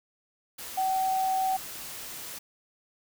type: tone in noise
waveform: sine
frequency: 760 Hz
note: F#5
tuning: 46 cents sharp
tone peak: -24 dBFS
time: 0.77-1.57 s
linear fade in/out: 10 ms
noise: white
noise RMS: -40 dBFS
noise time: 0.58-2.39 s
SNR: +13 dB
effects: none